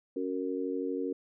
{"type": "chord", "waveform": "sine", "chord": "F# major", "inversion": "second", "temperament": "just", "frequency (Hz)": [277.5, 370, 462.5], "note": ["C#4", "F#4", "A#4"], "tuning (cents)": [2, 0, -14], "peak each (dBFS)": [-34, -36, -35], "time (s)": [0.16, 1.13], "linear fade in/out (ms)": 5, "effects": []}